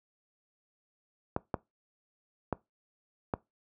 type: clicks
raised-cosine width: 1 ms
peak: -15 dBFS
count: 4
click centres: 1.364 / 1.542 / 2.527 / 3.338 s
effects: noise-tail reverb RT60 0.2 s tail -21 dB re dry + high-pass 60 Hz 12 dB/octave